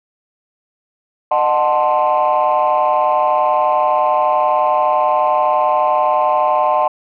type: chord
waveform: sine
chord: D# diminished seventh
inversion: none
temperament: equal with one note detuned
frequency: 611.6 / 740 / 880 / 1046.5 Hz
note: D#5 / F#5 / A5 / C6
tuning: -30 / 0 / 0 / 0 cents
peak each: -16 dBFS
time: 1.31-6.88 s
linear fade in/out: 5 ms
effects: tanh soft clip ceiling -6 dBFS